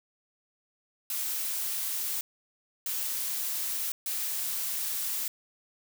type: noise bursts at uneven times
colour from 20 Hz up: blue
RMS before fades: -32 dBFS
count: 3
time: 1.1-2.21 / 2.86-3.92 / 4.06-5.28 s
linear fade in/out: 2 ms
effects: none